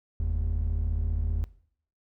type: tone pair together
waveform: triangle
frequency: 44.56 / 79.5 Hz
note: F1 / D#2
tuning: +36 / +38 cents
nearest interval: minor seventh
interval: 1002 cents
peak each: -25 dBFS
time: 0.2-1.44 s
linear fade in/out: 0 ms
effects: noise-tail reverb RT60 0.6 s tail -20 dB re dry + tanh soft clip ceiling -18 dBFS